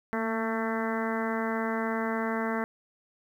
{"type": "harmonic tone with a mistuned harmonic", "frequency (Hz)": 223.6, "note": "A3", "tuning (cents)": 28, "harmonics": [1, 2, 3, 4, 5, 6, 7, 8, 9], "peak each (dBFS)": [-31, -34, -36, -37, -38, -39, -39, -40, -41], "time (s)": [0.13, 2.64], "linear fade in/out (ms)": 0, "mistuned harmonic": 1, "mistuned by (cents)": 31, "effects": ["10-bit"]}